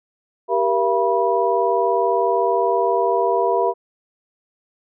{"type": "tone cluster", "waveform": "sine", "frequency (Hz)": [393.6, 473.5, 678, 974], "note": ["G4", "A#4", "E5", "B5"], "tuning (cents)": [7, 27, 49, -24], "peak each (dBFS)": -21, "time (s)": [0.48, 3.74], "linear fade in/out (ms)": 50, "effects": []}